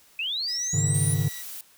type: linear sweep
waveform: sine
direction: up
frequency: 2486 to 9956 Hz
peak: -26 dBFS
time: 0.19-1.14 s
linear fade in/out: 2 ms
type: tone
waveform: 15% pulse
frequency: 1944 Hz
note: B6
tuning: 28 cents flat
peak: -34 dBFS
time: 0.47-1.43 s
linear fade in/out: 20 ms
type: chord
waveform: triangle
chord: Ab suspended fourth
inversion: none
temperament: equal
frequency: 103.83 / 138.59 / 155.56 Hz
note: Ab2 / Db3 / Eb3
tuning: 0 / 0 / 0 cents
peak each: -24 dBFS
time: 0.73-1.29 s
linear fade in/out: 10 ms
type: noise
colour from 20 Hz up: blue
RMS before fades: -38 dBFS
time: 0.94-1.61 s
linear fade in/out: 2 ms
effects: white hiss -57 dBFS RMS until 1.77 s